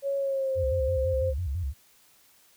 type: tone with pitch glide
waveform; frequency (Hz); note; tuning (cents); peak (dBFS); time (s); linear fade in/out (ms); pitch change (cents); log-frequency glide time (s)
sine; 554.4 to 523.6; C#5 to C5; 0 to +1; -25; 0.02-1.34; 50; -99; 0.17-0.61
type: tone with vibrato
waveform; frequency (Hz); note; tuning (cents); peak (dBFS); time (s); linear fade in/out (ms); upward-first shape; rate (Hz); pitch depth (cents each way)
sine; 77.78; D#2; 0; -27; 0.55-1.74; 50; square; 6; 230
effects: white hiss -60 dBFS RMS until 2.56 s